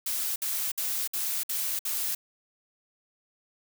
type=noise bursts; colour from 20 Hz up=blue; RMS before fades=-30 dBFS; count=6; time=0.06-2.15 s; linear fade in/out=5 ms; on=300 ms; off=58 ms; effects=none